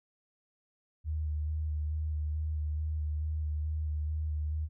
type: tone with vibrato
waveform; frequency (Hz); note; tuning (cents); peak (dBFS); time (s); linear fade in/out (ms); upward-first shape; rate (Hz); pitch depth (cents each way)
sine; 76.6; D#2; -27; -30; 1.04-4.69; 50; square; 2.3; 19
effects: none